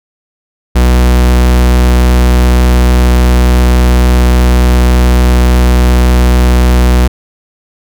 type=tone; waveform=45% pulse; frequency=61.74 Hz; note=B1; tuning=in tune; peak=-4 dBFS; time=0.75-7.08 s; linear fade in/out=10 ms; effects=none